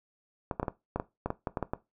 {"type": "clicks", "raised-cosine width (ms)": 1, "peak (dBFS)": -16, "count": 12, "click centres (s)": [0.512, 0.598, 0.63, 0.682, 0.96, 0.999, 1.26, 1.304, 1.472, 1.572, 1.627, 1.735], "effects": ["noise-tail reverb RT60 0.2 s tail -17 dB re dry"]}